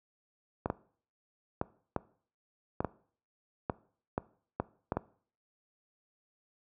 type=clicks; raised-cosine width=1 ms; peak=-16 dBFS; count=11; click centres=0.659 / 0.701 / 1.614 / 1.963 / 2.805 / 2.847 / 3.698 / 4.179 / 4.6 / 4.921 / 4.97 s; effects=noise-tail reverb RT60 0.5 s tail -20 dB re dry + high-pass 60 Hz 12 dB/octave